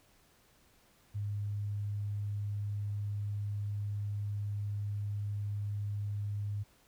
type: tone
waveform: sine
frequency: 102.7 Hz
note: G#2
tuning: 19 cents flat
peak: -33 dBFS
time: 1.14-6.64 s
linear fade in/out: 20 ms
effects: pink hiss -66 dBFS RMS until 6.87 s